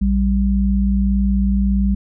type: tone pair together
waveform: sine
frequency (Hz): 58.32 / 196.5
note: A#1 / G3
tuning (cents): +1 / +4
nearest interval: octave + major sixth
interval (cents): 2103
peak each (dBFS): -16 / -16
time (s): 0.01-1.95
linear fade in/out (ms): 10
effects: none